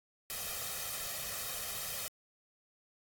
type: noise with comb filter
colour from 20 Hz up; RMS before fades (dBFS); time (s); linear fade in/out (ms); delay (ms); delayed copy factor
white; -39; 0.3-2.08; 0; 1.6; +0.75
effects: AAC 64 kbps